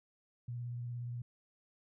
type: tone with vibrato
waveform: sine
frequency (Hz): 120.7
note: B2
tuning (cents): -39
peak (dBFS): -38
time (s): 0.48-1.22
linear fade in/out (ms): 5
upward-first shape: triangle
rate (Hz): 17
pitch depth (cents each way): 26
effects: none